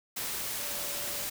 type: tone in noise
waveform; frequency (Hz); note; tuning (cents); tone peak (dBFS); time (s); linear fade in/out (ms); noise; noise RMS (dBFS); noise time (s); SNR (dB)
sine; 578; D5; -28; -46; 0.59-1.26; 10; white; -35; 0.16-1.3; -14
effects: none